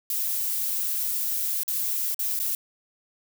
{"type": "noise with dropouts", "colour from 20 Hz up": "violet", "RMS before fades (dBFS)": -27, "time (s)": [0.1, 2.55], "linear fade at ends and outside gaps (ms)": 1, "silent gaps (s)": [[1.633, 1.679], [2.145, 2.192], [2.391, 2.399]], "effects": []}